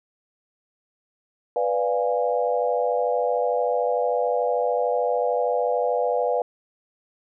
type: chord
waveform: sine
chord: B diminished seventh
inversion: none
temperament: equal with one note detuned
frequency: 493.9 / 587.3 / 698.5 / 825.8 Hz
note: B4 / D5 / F5 / Ab5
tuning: 0 / 0 / 0 / -10 cents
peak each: -23 / -26 / -26 / -29 dBFS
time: 1.56-6.42 s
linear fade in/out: 2 ms
effects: none